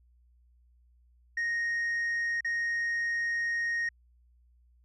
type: tone with dropouts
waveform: sine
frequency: 1864.7 Hz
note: A#6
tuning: in tune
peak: -25 dBFS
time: 1.37-3.89 s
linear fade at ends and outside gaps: 5 ms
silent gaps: 2.408-2.446 s
effects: tanh soft clip ceiling -27 dBFS + added 60 Hz sine -60 dBFS peak until 4.84 s